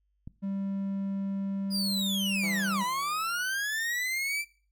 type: click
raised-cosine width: 5 ms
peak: -28 dBFS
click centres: 0.275 s
type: tone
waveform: triangle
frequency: 196 Hz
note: G3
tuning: in tune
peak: -28 dBFS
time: 0.42-2.84 s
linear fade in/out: 20 ms
type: linear two-way sweep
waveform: 40% pulse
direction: down then up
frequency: 4951 to 960 to 2358 Hz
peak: -28 dBFS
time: 1.7-4.45 s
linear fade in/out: 50 ms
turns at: 2.82 s
type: tone with exponential decay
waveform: 10% pulse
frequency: 168 Hz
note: E3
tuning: 33 cents sharp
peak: -31 dBFS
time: 2.43-4.37 s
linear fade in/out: 2 ms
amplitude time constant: 420 ms
effects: noise-tail reverb RT60 0.4 s tail -20 dB re dry + added 50 Hz sine -70 dBFS peak until 4.71 s